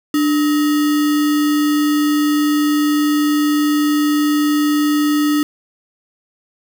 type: tone with sample-and-hold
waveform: sine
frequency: 296.7 Hz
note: D4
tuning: 18 cents sharp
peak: -12 dBFS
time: 0.14-5.43 s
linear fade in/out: 2 ms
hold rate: 1575 Hz
effects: none